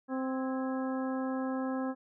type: harmonic tone with a mistuned harmonic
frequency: 261.6 Hz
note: C4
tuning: in tune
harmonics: 1 / 2 / 3 / 4 / 5 / 6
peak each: -32 / -38 / -42 / -44 / -46 / -48 dBFS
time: 0.08-1.95 s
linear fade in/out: 50 ms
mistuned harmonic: 6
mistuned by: +87 cents
effects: none